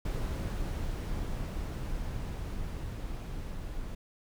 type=noise with level ramp; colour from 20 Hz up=brown; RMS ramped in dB=-32 to -39 dBFS; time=0.05-3.95 s; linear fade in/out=5 ms; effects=none